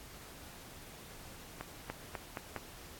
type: accelerating click train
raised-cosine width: 0.5 ms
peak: -23 dBFS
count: 5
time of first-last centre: 1.61-2.563 s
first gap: 290 ms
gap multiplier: 0.87
effects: pink hiss -52 dBFS RMS until 2.99 s + AAC 64 kbps